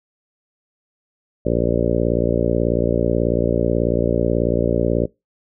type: harmonic tone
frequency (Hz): 58.27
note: A#1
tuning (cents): 0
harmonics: 1 / 2 / 3 / 4 / 5 / 6 / 7 / 8 / 9 / 10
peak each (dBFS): -25 / -25 / -25 / -25 / -25 / -25 / -25 / -25 / -25 / -25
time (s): 1.45-5.06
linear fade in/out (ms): 10
effects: noise-tail reverb RT60 0.2 s tail -22 dB re dry